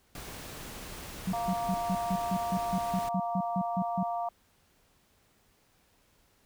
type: noise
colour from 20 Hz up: pink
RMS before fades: -43 dBFS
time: 0.15-3.09 s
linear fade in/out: 2 ms
type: tone bursts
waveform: sine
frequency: 186.8 Hz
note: F#3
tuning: 17 cents sharp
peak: -27 dBFS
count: 14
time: 1.27-4.032 s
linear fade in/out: 5 ms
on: 58 ms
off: 150 ms
type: harmonic tone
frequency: 233.1 Hz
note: A#3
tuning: in tune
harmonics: 3 / 4 / 5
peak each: -31 / -37 / -41 dBFS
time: 1.33-4.29 s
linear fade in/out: 5 ms
effects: pink hiss -67 dBFS RMS until 6.45 s